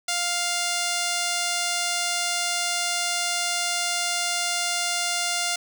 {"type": "tone", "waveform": "5% pulse", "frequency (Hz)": 700, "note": "F5", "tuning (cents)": 4, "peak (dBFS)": -12, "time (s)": [0.08, 5.56], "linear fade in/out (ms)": 5, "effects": []}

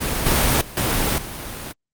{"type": "noise with level steps", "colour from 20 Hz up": "pink", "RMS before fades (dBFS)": [-23, -17, -36, -20, -31], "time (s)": [0, 1.73], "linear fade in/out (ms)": 20, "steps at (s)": [0.26, 0.61, 0.77, 1.18], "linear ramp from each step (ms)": 2, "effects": ["Opus 32 kbps"]}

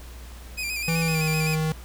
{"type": "tone with vibrato", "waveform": "sawtooth", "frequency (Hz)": 2441, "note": "D#7", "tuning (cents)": -34, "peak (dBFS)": -24, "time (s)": [0.57, 1.56], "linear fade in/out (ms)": 20, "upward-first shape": "square", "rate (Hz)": 7.8, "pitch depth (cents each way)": 49}
{"type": "tone with pitch glide", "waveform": "square", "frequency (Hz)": [164.81, 157.28], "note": ["E3", "D#3"], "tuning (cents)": [0, 19], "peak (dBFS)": -23, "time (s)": [0.88, 1.72], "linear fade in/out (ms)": 0, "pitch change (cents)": -81, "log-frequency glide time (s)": [1.04, 1.21]}
{"effects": ["added 60 Hz sine -39 dBFS peak until 1.84 s", "pink hiss -47 dBFS RMS until 1.84 s"]}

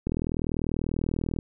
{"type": "click train", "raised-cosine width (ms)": 3, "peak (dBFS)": -15, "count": 54, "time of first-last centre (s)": [0.07, 1.388], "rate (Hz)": 40.2, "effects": []}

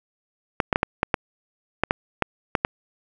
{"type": "clicks", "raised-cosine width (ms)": 0.5, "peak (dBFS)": -3, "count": 11, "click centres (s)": [0.602, 0.728, 0.759, 0.831, 1.031, 1.142, 1.836, 1.909, 2.223, 2.552, 2.649], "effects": []}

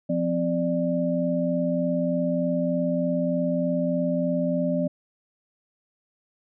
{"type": "tone cluster", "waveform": "sine", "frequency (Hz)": [175.4, 258.7, 593], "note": ["F3", "C4", "D5"], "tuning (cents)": [8, -19, 17], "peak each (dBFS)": -26, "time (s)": [0.09, 4.88], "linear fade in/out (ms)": 10, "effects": []}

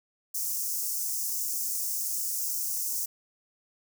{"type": "high-pass noise", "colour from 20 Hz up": "white", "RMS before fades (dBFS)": -31, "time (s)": [0.34, 3.06], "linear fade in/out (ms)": 10, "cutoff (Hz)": 5400, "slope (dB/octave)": 48, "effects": []}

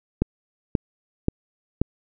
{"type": "click train", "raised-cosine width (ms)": 3, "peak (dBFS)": -6, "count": 4, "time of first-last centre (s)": [0.22, 1.816], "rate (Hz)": 1.88, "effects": []}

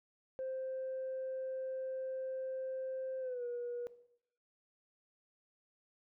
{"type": "tone with pitch glide", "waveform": "sine", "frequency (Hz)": [523.3, 482.6], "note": ["C5", "B4"], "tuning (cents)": [0, -40], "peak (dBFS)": -36, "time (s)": [0.39, 3.87], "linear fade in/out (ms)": 0, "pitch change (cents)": -140, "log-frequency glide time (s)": [3.2, 3.44], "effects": ["noise-tail reverb RT60 0.7 s tail -17 dB re dry", "tanh soft clip ceiling -34 dBFS"]}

